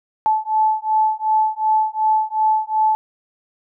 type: beating tone pair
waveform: sine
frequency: 867 / 869.7 Hz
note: A5 / A5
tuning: -26 / -20 cents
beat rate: 2.7 Hz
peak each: -18 dBFS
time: 0.26-2.95 s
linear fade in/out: 0 ms
effects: none